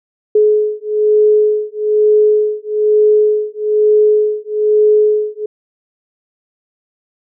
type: beating tone pair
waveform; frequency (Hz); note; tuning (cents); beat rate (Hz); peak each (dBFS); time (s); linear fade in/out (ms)
sine; 423.8 / 424.9; G#4 / G#4; +35 / +40; 1.1; -12; 0.35-5.46; 5
effects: none